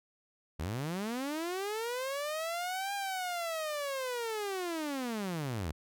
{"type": "linear two-way sweep", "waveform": "sawtooth", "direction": "up then down", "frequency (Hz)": [69, 808, 69], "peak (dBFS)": -30, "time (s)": [0.59, 5.72], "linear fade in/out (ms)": 10, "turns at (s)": 2.94, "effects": []}